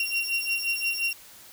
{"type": "beating tone pair", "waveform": "35% pulse", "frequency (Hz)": [2748, 2753.7], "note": ["F7", "F7"], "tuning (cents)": [-29, -25], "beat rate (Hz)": 5.7, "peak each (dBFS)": -27, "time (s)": [0, 1.13], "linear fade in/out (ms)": 2, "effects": ["white hiss -49 dBFS RMS until 1.52 s"]}